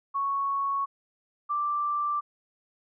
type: tone pair in turn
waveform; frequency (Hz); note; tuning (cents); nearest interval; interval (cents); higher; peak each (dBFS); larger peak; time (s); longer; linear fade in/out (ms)
sine; 1108.7 / 1175.5; C#6 / D6; 0 / +1; minor second; 101; second; -25; neither; 0.14-0.86 / 1.49-2.21; neither; 20
effects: none